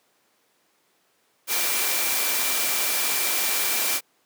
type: tone in noise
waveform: sine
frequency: 2349 Hz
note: D7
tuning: in tune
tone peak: -33 dBFS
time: 1.47-4.01 s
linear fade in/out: 50 ms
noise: white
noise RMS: -24 dBFS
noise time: 1.47-4.01 s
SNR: -12 dB
effects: pink hiss -65 dBFS RMS until 4.25 s + high-pass 300 Hz 12 dB/octave